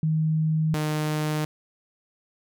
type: tone pair in turn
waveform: sine / sawtooth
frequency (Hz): 157.3 / 152.91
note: D#3 / D#3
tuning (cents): +19 / -30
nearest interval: unison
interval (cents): 49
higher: first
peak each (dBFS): -20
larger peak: neither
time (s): 0.03-0.74 / 0.74-1.45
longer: neither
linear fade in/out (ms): 2
effects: none